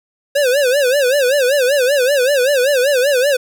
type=tone with vibrato; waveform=square; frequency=536 Hz; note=C5; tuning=42 cents sharp; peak=-12 dBFS; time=0.35-3.37 s; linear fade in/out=10 ms; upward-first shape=sine; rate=5.2 Hz; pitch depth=160 cents each way; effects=none